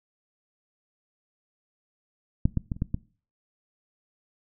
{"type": "clicks", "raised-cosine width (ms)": 5, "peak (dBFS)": [-8, -12, -16, -29, -13, -14], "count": 6, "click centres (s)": [2.455, 2.573, 2.718, 2.765, 2.821, 2.944], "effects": ["noise-tail reverb RT60 0.4 s tail -21 dB re dry"]}